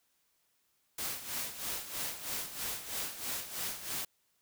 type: noise with tremolo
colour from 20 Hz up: white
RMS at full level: -36 dBFS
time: 0.98-4.05 s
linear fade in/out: 5 ms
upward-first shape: sine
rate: 3.1 Hz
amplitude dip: 70%
effects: white hiss -75 dBFS RMS until 4.41 s